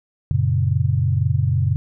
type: chord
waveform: sine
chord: F# major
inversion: none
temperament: equal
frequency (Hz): 92.5 / 116.54 / 138.59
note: F#2 / A#2 / C#3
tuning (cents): 0 / 0 / 0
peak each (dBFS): -20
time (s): 0.31-1.76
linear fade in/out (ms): 0
effects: none